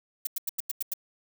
violet noise bursts, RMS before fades -29 dBFS, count 7, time 0.25-0.937 s, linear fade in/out 5 ms, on 21 ms, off 90 ms, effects none

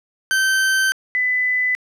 40% pulse / sine tone pair in turn, 1549 / 2002 Hz, G6 / B6, -21 / +23 cents, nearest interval major third, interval 444 cents, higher second, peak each -14 / -16 dBFS, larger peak first, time 0.31-0.92 / 1.15-1.75 s, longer first, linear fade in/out 0 ms, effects low-pass 12000 Hz 12 dB/octave + 9-bit

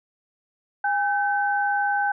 sine tone pair together, 813 / 1534.7 Hz, G#5 / G6, -37 / -37 cents, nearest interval major seventh, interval 1100 cents, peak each -22 / -24 dBFS, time 0.84-2.12 s, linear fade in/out 5 ms, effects none

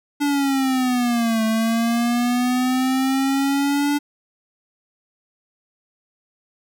square linear two-way sweep, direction down then up, 290.7 to 220 to 290.7 Hz, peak -18 dBFS, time 0.2-3.99 s, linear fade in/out 20 ms, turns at 1.44 s, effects none

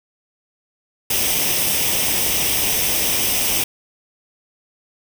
white noise with comb filter, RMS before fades -19 dBFS, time 1.1-3.64 s, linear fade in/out 5 ms, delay 0.35 ms, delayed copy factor +0.6, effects none

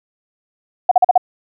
sine tone bursts, 730 Hz, F#5, 24 cents flat, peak -5 dBFS, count 5, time 0.89-1.178 s, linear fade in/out 5 ms, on 24 ms, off 42 ms, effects none

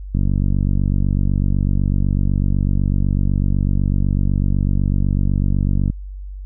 click train, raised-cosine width 5 ms, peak -7 dBFS, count 277, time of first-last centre 0.15-5.9 s, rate 48 Hz, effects added 48 Hz sine -28 dBFS peak until 6.45 s

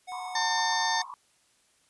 square tone, 735 Hz, F#5, 12 cents flat, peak -37 dBFS, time 0.07-1.04 s, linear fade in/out 20 ms
pink band-pass noise, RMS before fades -41 dBFS, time 0.12-1.14 s, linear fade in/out 0 ms, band 930 to 1100 Hz, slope 96 dB/octave
harmonic tone, 900 Hz, A5, 39 cents sharp, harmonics 1 / 2 / 4 / 5 / 6 / 7, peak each -28 / -31 / -34 / -35 / -36 / -36 dBFS, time 0.35-1.02 s, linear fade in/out 5 ms
effects white hiss -66 dBFS RMS until 1.89 s + resampled to 24000 Hz

